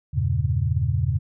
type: chord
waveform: sine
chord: E diminished seventh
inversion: none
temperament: equal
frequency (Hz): 82.41 / 98 / 116.54 / 138.59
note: E2 / G2 / Bb2 / Db3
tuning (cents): 0 / 0 / 0 / 0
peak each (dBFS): -25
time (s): 0.13-1.19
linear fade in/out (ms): 20
effects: none